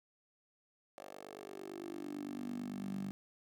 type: tone with high-pass filter sweep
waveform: 10% pulse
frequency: 48.93 Hz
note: G1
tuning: 2 cents flat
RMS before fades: -44 dBFS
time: 0.98-3.11 s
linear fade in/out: 0 ms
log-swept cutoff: 540 to 180 Hz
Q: 6.2
effects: none